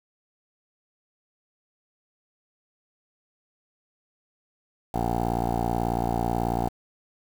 10% pulse tone with low-pass filter, 58.27 Hz, A#1, in tune, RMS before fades -26 dBFS, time 4.94-6.69 s, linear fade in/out 5 ms, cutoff 740 Hz, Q 6.2, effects 7-bit

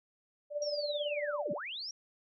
sine tone with tremolo, 587.3 Hz, D5, in tune, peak -30 dBFS, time 0.5-1.59 s, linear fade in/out 50 ms, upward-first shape sine, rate 18 Hz, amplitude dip 65%
sine linear two-way sweep, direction down then up, 5720 to 136.1 to 5720 Hz, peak -38 dBFS, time 0.62-1.91 s, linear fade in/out 2 ms, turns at 1.52 s
effects none

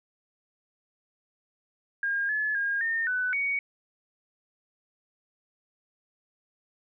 sine tone with pitch steps, 1617 / 1716 / 1622 / 1823 / 1498 / 2240 Hz, G#6 / A6 / G#6 / A#6 / F#6 / C#7, -47 / -44 / -41 / -39 / +21 / +18 cents, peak -25 dBFS, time 2.03-3.59 s, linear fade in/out 2 ms, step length 260 ms, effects none

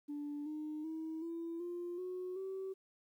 sine tone with pitch steps, 291.9 / 305.4 / 319.4 / 334.1 / 349.5 / 365.7 / 382.5 Hz, D4 / D#4 / D#4 / E4 / F4 / F#4 / G4, -10 / -32 / +45 / +23 / +1 / -20 / -42 cents, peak -38 dBFS, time 0.08-2.74 s, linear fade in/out 20 ms, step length 380 ms, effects tanh soft clip ceiling -36 dBFS + 12-bit

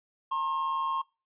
triangle tone pair together, 914 / 1072.2 Hz, A#5 / C6, -34 / +42 cents, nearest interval minor third, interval 276 cents, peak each -33 / -26 dBFS, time 0.31-1.02 s, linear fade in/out 10 ms, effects noise-tail reverb RT60 0.3 s tail -23 dB re dry + resampled to 8000 Hz

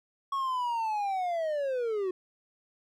triangle linear sweep, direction down, 1110 to 360 Hz, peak -26 dBFS, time 0.32-2.11 s, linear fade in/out 5 ms, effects none

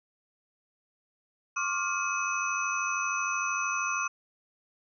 sine tone cluster, 1078 / 1171 / 1400 / 2546 / 5990 Hz, C#6 / D6 / F6 / D#7 / F#8, -49 / -5 / +4 / +39 / +20 cents, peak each -35 / -33 / -34 / -33 / -36 dBFS, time 1.56-4.08 s, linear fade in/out 10 ms, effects none

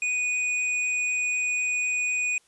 sine tone with hard clipping, 2476 Hz, D#7, 9 cents flat, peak -25 dBFS, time 0.02-2.38 s, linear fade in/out 2 ms, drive 13 dB, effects white hiss -63 dBFS RMS until 2.47 s + resampled to 24000 Hz

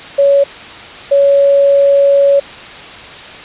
sine tone bursts at uneven times, 560 Hz, C#5, 18 cents sharp, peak -5 dBFS, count 2, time 0.18-0.44 / 1.11-2.4 s, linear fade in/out 10 ms, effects white hiss -30 dBFS RMS until 3.44 s + resampled to 8000 Hz

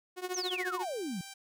sawtooth tone with tremolo, 364.9 Hz, F#4, 24 cents flat, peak -27 dBFS, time 0.16-0.86 s, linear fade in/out 50 ms, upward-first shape triangle, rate 14 Hz, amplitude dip 95%
sine exponential sweep, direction down, 6645 to 164.81 Hz, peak -34 dBFS, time 0.34-1.21 s, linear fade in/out 2 ms
5% pulse tone, 784 Hz, G5, in tune, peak -33 dBFS, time 0.82-1.34 s, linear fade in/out 10 ms
effects none

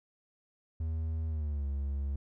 triangle tone with pitch glide, 80 to 69.64 Hz, D#2 to C#2, +49 to +9 cents, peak -29 dBFS, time 0.8-2.16 s, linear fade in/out 5 ms, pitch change -240 cents, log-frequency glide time 1.28-1.66 s, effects none

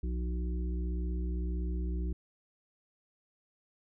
harmonic tone with a mistuned harmonic, 61.74 Hz, B1, in tune, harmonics 1 / 3 / 5 / 6, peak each -31 / -41 / -45 / -47 dBFS, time 0.03-2.13 s, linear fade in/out 5 ms, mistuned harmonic 3, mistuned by -75 cents, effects none

